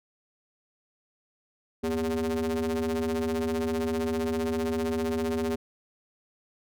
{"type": "ring-modulated tone", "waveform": "square", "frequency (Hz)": 82.41, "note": "E2", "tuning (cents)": 0, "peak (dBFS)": -24, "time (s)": [1.83, 5.56], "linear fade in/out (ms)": 10, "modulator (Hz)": 322, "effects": []}